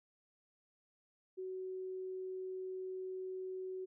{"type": "tone", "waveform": "sine", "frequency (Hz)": 373.9, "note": "F#4", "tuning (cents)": 18, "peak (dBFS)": -40, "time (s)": [1.37, 3.86], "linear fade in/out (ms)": 20, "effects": []}